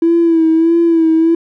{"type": "tone with vibrato", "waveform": "triangle", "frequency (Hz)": 329.6, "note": "E4", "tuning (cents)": 0, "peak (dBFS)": -4, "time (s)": [0.02, 1.35], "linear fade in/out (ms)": 5, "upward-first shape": "sine", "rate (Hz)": 1.6, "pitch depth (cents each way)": 45, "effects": ["tanh soft clip ceiling -5 dBFS"]}